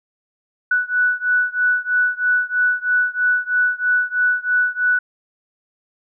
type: beating tone pair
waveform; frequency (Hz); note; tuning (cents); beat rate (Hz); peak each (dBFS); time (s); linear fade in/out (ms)
sine; 1480 / 1483.1; F#6 / F#6; 0 / +4; 3.1; -18 / -19; 0.71-4.99; 5
effects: none